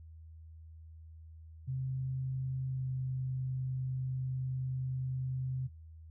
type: tone with pitch glide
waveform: sine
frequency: 131.2 to 129.92 Hz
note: C3 to C3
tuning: +5 to -12 cents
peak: -33 dBFS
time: 1.67-5.68 s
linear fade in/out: 20 ms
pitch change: -17 cents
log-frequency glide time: 2.72-2.86 s
effects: noise-tail reverb RT60 0.2 s tail -18 dB re dry + added 80 Hz sine -49 dBFS peak until 6.1 s